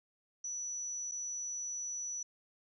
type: tone with dropouts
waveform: sine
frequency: 5920 Hz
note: F#8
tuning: in tune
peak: -37 dBFS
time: 0.44-2.23 s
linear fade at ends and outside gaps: 5 ms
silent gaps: 1.114-1.118 s
effects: none